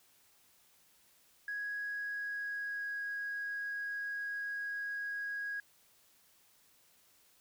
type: tone with pitch glide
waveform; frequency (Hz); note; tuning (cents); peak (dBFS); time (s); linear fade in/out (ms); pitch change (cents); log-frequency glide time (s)
sine; 1661.2 to 1648.8; G#6 to G#6; 0 to -13; -35; 1.48-5.6; 2; -13; 1.78-3.05
effects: tanh soft clip ceiling -32 dBFS + white hiss -67 dBFS RMS until 7.4 s